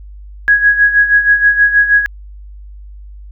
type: tone with tremolo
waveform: sine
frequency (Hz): 1661.2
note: G#6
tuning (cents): 0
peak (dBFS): -4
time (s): 0.48-2.06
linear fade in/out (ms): 0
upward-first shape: sine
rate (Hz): 6.3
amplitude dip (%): 70
effects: added 50 Hz sine -30 dBFS peak until 3.31 s